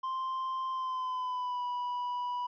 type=tone with pitch glide; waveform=triangle; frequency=1046 to 981.6 Hz; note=C6 to B5; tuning=-1 to -11 cents; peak=-30 dBFS; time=0.03-2.47 s; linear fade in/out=10 ms; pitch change=-110 cents; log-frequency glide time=0.71-1.64 s; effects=resampled to 11025 Hz